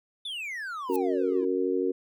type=exponential sweep; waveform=triangle; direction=down; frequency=3598 to 319.9 Hz; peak=-31 dBFS; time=0.25-1.45 s; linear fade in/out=5 ms
type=noise with exponential growth; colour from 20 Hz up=violet; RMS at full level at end=-35 dBFS; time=0.86-0.96 s; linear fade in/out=1 ms; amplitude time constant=20 ms
type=chord; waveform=sine; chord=F# major; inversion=second; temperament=just; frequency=277.5 / 370 / 462.5 Hz; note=C#4 / F#4 / A#4; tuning=+2 / 0 / -14 cents; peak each=-30 / -27 / -29 dBFS; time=0.89-1.92 s; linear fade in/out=10 ms
effects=none